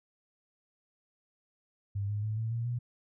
sine tone with pitch steps, 100.2 / 104.03 / 108.01 / 112.15 / 116.44 / 120.89 Hz, G2 / G#2 / A2 / A2 / A#2 / B2, +38 / +3 / -32 / +34 / -2 / -37 cents, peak -30 dBFS, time 1.95-2.79 s, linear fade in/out 10 ms, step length 140 ms, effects none

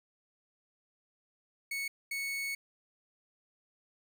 40% pulse tone bursts at uneven times, 2214 Hz, C#7, 3 cents flat, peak -33 dBFS, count 2, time 1.71-1.88 / 2.11-2.55 s, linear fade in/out 5 ms, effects none

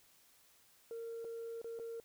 sine tone with dropouts, 460.3 Hz, A#4, 22 cents flat, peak -40 dBFS, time 0.91-2 s, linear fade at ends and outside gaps 1 ms, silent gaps 1.245-1.249 / 1.616-1.644 / 1.79-1.797 s, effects tanh soft clip ceiling -39 dBFS + white hiss -67 dBFS RMS until 2.04 s

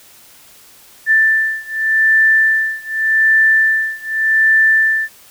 sine beating tone pair, 1769 / 1769.85 Hz, A6 / A6, +9 / +10 cents, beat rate 0.85 Hz, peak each -13 / -14 dBFS, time 1.06-5.09 s, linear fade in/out 50 ms, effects white hiss -44 dBFS RMS until 5.3 s

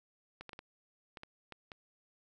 clicks, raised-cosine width 0.3 ms, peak -30 dBFS, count 8, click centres 0.41 / 0.493 / 0.532 / 0.591 / 1.172 / 1.234 / 1.523 / 1.718 s, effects none

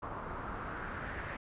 pink noise with low-pass filter sweep, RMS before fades -41 dBFS, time 0.02-1.37 s, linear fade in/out 10 ms, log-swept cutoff 1100 to 1800 Hz, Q 2.9, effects resampled to 8000 Hz

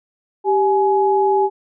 sine tone pair together, 391.4 / 841 Hz, G4 / G#5, -3 / +22 cents, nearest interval octave + minor second, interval 1325 cents, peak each -15 / -16 dBFS, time 0.44-1.5 s, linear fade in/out 50 ms, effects none

